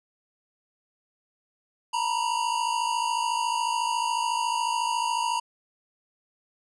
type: tone pair together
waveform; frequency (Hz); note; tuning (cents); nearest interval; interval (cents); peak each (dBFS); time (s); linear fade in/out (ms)
square; 919 / 973; A#5 / B5; -25 / -26; minor second; 99; -28; 1.93-5.4; 10
effects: resampled to 24000 Hz